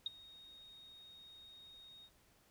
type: tone with ADSR envelope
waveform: sine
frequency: 3729 Hz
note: A#7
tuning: in tune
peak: -33 dBFS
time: 0.06-2.1 s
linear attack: 3 ms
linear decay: 19 ms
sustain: -22 dB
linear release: 56 ms
effects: pink hiss -70 dBFS RMS until 2.5 s